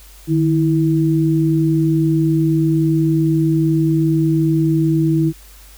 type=tone pair together; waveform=sine; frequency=153.74 / 325.1 Hz; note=D#3 / E4; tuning=-20 / -24 cents; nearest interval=octave + minor second; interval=1296 cents; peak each=-15 dBFS; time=0.27-5.33 s; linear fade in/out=50 ms; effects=added 50 Hz sine -41 dBFS peak until 5.77 s + white hiss -45 dBFS RMS until 5.77 s